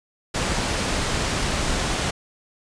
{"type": "low-pass noise", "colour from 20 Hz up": "pink", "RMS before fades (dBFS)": -24, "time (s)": [0.34, 2.11], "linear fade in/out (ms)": 10, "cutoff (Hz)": 8900, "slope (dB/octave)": 12, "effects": ["resampled to 22050 Hz"]}